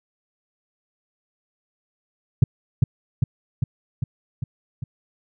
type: tone with echo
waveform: sine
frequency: 127.8 Hz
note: C3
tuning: 40 cents flat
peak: -6 dBFS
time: 2.42-2.44 s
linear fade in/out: 5 ms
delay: 400 ms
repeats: 6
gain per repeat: -3 dB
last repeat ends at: 4.84 s
effects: tanh soft clip ceiling -5 dBFS